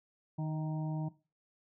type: harmonic tone with a mistuned harmonic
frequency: 155.4 Hz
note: D#3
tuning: 2 cents flat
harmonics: 1 / 2 / 4 / 5 / 6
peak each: -33 / -43 / -49 / -50 / -50 dBFS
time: 0.38-1.09 s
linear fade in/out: 10 ms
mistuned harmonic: 4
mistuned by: +25 cents
effects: noise-tail reverb RT60 0.3 s tail -17 dB re dry